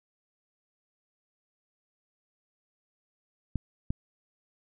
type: clicks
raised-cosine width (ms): 5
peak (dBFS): -17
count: 2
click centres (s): 3.557 / 3.905
effects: none